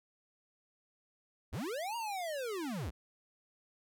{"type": "linear two-way sweep", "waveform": "square", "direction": "up then down", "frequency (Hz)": [46.25, 955, 46.25], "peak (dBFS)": -37, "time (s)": [1.52, 2.91], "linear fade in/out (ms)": 20, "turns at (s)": 1.96, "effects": []}